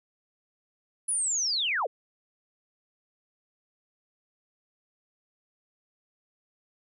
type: linear sweep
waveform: sine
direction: down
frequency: 10170 to 383.3 Hz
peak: -25 dBFS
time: 1.08-1.87 s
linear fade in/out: 10 ms
effects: none